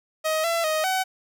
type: tone with pitch steps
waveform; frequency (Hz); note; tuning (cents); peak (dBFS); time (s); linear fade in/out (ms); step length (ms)
sawtooth; 629 / 672 / 625 / 754; D#5 / E5 / D#5 / F#5; +19 / +33 / +8 / +32; -18; 0.24-1.04; 20; 200
effects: none